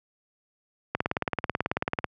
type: click train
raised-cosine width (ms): 0.5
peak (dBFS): -10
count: 21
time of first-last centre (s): 0.95-2.043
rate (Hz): 18.3
effects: high-pass 80 Hz 12 dB/octave